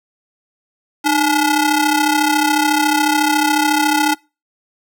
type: ring-modulated tone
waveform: sawtooth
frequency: 576 Hz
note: D5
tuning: 34 cents flat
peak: -6 dBFS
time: 1.04-4.15 s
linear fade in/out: 20 ms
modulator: 271 Hz
effects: noise-tail reverb RT60 0.3 s tail -26 dB re dry